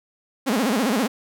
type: tone with vibrato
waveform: sawtooth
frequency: 237 Hz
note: A#3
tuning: 29 cents sharp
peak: -15 dBFS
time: 0.46-1.08 s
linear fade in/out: 20 ms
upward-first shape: sine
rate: 15 Hz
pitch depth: 270 cents each way
effects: none